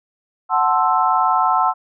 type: chord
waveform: sine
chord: F# half-diminished seventh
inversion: none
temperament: equal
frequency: 740 / 880 / 1046.5 / 1318.5 Hz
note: F#5 / A5 / C6 / E6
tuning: 0 / 0 / 0 / 0 cents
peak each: -19 dBFS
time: 0.49-1.74 s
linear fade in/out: 50 ms
effects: none